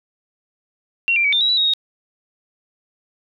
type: tone with pitch steps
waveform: sine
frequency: 2742 / 2370 / 2271 / 3598 / 3858 / 3941 / 3776 / 3753 Hz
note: F7 / D7 / C#7 / A7 / B7 / B7 / A#7 / A#7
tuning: -32 / +15 / +41 / +38 / -41 / -4 / +22 / +11 cents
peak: -14 dBFS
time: 1.08-1.736 s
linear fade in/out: 0 ms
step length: 82 ms
effects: none